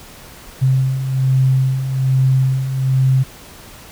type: beating tone pair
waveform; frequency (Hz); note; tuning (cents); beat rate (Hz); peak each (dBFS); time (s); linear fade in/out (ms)
sine; 130.81 / 132.01; C3 / C3; 0 / +16; 1.2; -20 / -13; 0.61-3.24; 20
effects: pink hiss -39 dBFS RMS until 3.91 s